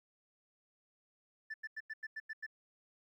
sine tone bursts, 1759 Hz, A6, 1 cent flat, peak -37 dBFS, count 8, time 1.5-2.465 s, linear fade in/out 10 ms, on 41 ms, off 91 ms, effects tanh soft clip ceiling -39 dBFS + 13-bit

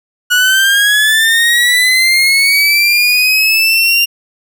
30% pulse linear sweep, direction up, 1456 to 2794 Hz, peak -5 dBFS, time 0.3-4.06 s, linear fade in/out 20 ms, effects none

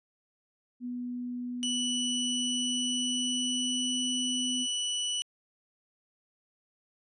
sine tone with pitch glide, 245.6 to 250.8 Hz, B3 to B3, -9 to +27 cents, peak -33 dBFS, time 0.8-4.67 s, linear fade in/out 50 ms, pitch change +36 cents, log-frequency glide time 2.17-3.96 s
sawtooth tone, 2960 Hz, F#7, in tune, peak -26 dBFS, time 1.63-5.22 s, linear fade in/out 0 ms
effects resampled to 24000 Hz

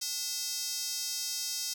square tone with high-pass filter, 290 Hz, D4, 22 cents flat, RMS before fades -35 dBFS, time 0.01-1.74 s, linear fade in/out 10 ms, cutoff 5400 Hz, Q 2.5, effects 10-bit

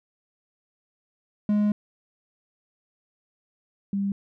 triangle / sine tone pair in turn, 208.3 / 198.55 Hz, G#3 / G3, +5 / +22 cents, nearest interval minor second, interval 83 cents, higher first, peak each -17 / -23 dBFS, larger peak first, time 1.49-1.72 / 3.93-4.12 s, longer first, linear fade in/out 2 ms, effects none

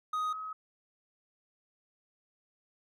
triangle / sine tone pair in turn, 1251 / 1272.9 Hz, D#6 / D#6, +9 / +39 cents, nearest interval unison, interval 30 cents, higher second, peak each -28 / -37 dBFS, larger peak first, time 0.13-0.33 / 0.33-0.53 s, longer neither, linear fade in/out 5 ms, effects none

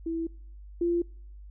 sine tone pair in turn, 329.6 / 344 Hz, E4 / F4, 0 / -26 cents, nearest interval minor second, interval 74 cents, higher second, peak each -28 / -23 dBFS, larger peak second, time 0.06-0.27 / 0.81-1.02 s, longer neither, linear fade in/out 5 ms, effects noise-tail reverb RT60 0.6 s tail -26 dB re dry + added 50 Hz sine -43 dBFS peak until 1.5 s

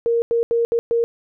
sine tone bursts at uneven times, 466.2 Hz, A#4, in tune, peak -15 dBFS, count 5, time 0.06-0.22 / 0.31-0.43 / 0.51-0.65 / 0.72-0.79 / 0.91-1.04 s, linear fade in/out 0 ms, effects none

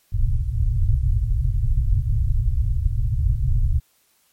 pink low-pass noise, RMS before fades -19 dBFS, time 0.12-3.8 s, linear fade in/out 20 ms, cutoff 130 Hz, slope 96 dB/octave, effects white hiss -62 dBFS RMS until 4.32 s + MP3 64 kbps

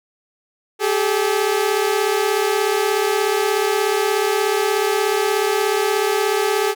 sawtooth tone pair together, 392 / 428.7 Hz, G4 / A4, 0 / -45 cents, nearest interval major second, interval 155 cents, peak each -16 / -15 dBFS, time 0.79-6.75 s, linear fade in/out 50 ms, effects none

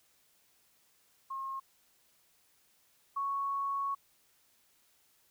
sine tone pair in turn, 1076 / 1108.8 Hz, C6 / C#6, +48 / 0 cents, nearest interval minor second, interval 52 cents, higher second, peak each -36 / -31 dBFS, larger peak second, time 1.3-1.6 / 3.16-3.95 s, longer second, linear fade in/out 10 ms, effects white hiss -69 dBFS RMS until 5.3 s

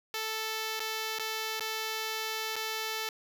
5% pulse tone with dropouts, 440 Hz, A4, in tune, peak -21 dBFS, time 0.14-3.09 s, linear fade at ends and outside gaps 1 ms, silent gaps 0.795-0.802 / 1.186-1.195 / 1.596-1.606 / 2.557-2.564 s, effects none

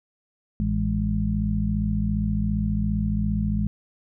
harmonic tone with a mistuned harmonic, 54.8 Hz, A1, 6 cents flat, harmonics 1 / 2 / 3 / 4, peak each -26 / -28 / -29 / -25 dBFS, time 0.6-3.67 s, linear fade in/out 0 ms, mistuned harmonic 4, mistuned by -98 cents, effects none

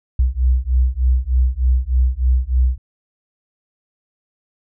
sine beating tone pair, 61.5 / 64.8 Hz, B1 / C2, -7 / -16 cents, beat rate 3.3 Hz, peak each -16 dBFS, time 0.19-2.78 s, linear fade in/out 5 ms, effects none

